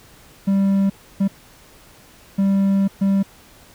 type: tone bursts at uneven times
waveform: triangle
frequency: 196 Hz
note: G3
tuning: in tune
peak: -12 dBFS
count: 4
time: 0.47-0.9 / 1.2-1.28 / 2.38-2.88 / 3.01-3.23 s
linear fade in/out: 10 ms
effects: pink hiss -48 dBFS RMS until 3.74 s